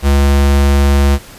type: tone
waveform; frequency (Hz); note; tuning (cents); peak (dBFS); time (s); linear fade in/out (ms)
square; 70; C#2; +18; -8; 0.02-1.19; 50
effects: pink hiss -36 dBFS RMS until 1.38 s + resampled to 32000 Hz